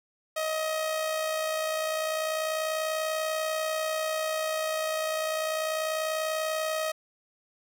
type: tone with amplitude modulation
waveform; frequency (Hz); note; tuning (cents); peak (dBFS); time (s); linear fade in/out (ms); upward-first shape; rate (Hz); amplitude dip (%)
sawtooth; 630; D#5; +21; -22; 0.36-6.92; 10; sine; 60.3; 40
effects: none